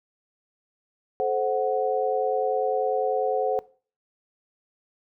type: chord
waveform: sine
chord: F# diminished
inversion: first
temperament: equal with one note detuned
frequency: 433.2 / 523.3 / 740 Hz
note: A4 / C5 / F#5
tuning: -27 / 0 / 0 cents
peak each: -27 / -26 / -26 dBFS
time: 1.2-3.59 s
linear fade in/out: 0 ms
effects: noise-tail reverb RT60 0.4 s tail -20 dB re dry